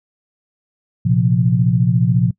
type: chord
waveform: sine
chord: Bb suspended second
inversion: none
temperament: equal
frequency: 116.54 / 130.81 / 174.61 Hz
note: Bb2 / C3 / F3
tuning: 0 / 0 / 0 cents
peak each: -16 dBFS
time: 1.05-2.31 s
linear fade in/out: 10 ms
effects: noise-tail reverb RT60 0.1 s tail -23 dB re dry